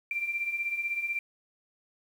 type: beating tone pair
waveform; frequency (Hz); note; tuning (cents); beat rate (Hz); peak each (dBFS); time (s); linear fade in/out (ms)
sine; 2349 / 2365; D7 / D7; 0 / +12; 16; -36 / -30; 0.11-1.19; 2
effects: 9-bit